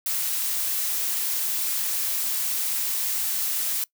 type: noise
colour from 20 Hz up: blue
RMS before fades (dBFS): -26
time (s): 0.06-3.84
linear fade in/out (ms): 2
effects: noise-tail reverb RT60 0.1 s tail -22 dB re dry